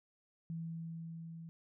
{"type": "tone with level ramp", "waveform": "sine", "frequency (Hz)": 164.7, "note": "E3", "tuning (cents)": -1, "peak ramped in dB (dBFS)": [-38, -46], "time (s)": [0.5, 1.49], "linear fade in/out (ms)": 0, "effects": []}